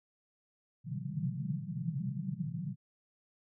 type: band-pass noise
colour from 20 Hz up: pink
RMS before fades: -37 dBFS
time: 0.84-2.76 s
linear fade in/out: 50 ms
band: 120 to 200 Hz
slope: 96 dB/octave
effects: none